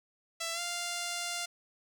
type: tone with pitch glide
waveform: 5% pulse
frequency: 665 to 697.7 Hz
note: E5 to F5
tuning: +15 to -2 cents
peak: -22 dBFS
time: 0.4-1.46 s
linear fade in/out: 10 ms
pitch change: +83 cents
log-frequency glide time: 0.53-0.6 s
effects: none